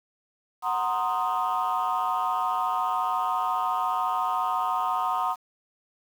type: chord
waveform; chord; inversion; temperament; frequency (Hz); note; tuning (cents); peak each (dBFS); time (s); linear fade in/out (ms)
sine; C half-diminished seventh; second; equal; 740 / 932.3 / 1046.5 / 1244.5; Gb5 / Bb5 / C6 / Eb6; 0 / 0 / 0 / 0; -28; 0.62-5.36; 50
effects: tanh soft clip ceiling -18 dBFS + 8-bit